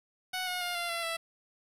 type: tone with pitch steps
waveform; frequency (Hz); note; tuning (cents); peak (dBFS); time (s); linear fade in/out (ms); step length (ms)
10% pulse; 740 / 723.9 / 708.2 / 692.8 / 677.8 / 663.1; F#5 / F#5 / F5 / F5 / E5 / E5; 0 / -38 / +24 / -14 / +48 / +10; -24; 0.33-1.17; 10; 140
effects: resampled to 32000 Hz + 9-bit